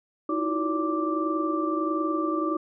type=tone cluster; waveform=sine; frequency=314.8 / 336.3 / 365.9 / 573 / 1174 Hz; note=D#4 / E4 / F#4 / D5 / D6; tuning=+20 / +35 / -19 / -43 / -1 cents; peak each=-27 / -33 / -33 / -34 / -29 dBFS; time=0.29-2.57 s; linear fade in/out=5 ms; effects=none